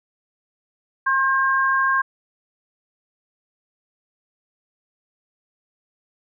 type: tone pair together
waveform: sine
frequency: 1070 / 1603.2 Hz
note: C6 / G6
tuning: +38 / +38 cents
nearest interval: perfect fifth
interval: 700 cents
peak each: -19 dBFS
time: 1.06-2.02 s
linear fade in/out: 10 ms
effects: none